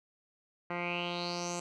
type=tone with low-pass filter sweep; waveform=10% pulse; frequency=174.61 Hz; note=F3; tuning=in tune; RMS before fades=-36 dBFS; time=0.7-1.6 s; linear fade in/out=5 ms; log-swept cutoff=1800 to 7400 Hz; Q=6; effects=none